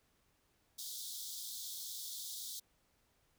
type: high-pass noise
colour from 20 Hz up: pink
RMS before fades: -45 dBFS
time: 0.78-2.6 s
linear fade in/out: 10 ms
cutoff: 3400 Hz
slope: 96 dB/octave
effects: pink hiss -75 dBFS RMS until 3.38 s